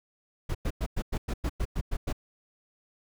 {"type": "noise bursts", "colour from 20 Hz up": "brown", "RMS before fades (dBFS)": -28, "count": 11, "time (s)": [0.49, 2.128], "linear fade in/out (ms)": 10, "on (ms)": 58, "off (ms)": 100, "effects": []}